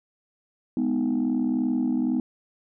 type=chord; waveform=sine; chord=G# minor; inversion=none; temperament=just; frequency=207.7 / 249.2 / 311.5 Hz; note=G#3 / B3 / D#4; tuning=0 / +16 / +2 cents; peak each=-28 / -22 / -26 dBFS; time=0.77-2.2 s; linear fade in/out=2 ms; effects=tanh soft clip ceiling -17 dBFS